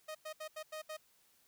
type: tone bursts at uneven times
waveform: sawtooth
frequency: 622.3 Hz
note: D#5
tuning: in tune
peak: -38 dBFS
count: 6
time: 0.08-0.15 / 0.25-0.33 / 0.4-0.48 / 0.56-0.63 / 0.72-0.82 / 0.89-0.97 s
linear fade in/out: 10 ms
effects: white hiss -70 dBFS RMS until 1.47 s